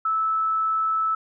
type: tone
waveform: sine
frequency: 1309 Hz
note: E6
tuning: 13 cents flat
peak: -20 dBFS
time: 0.05-1.15 s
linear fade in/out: 5 ms
effects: none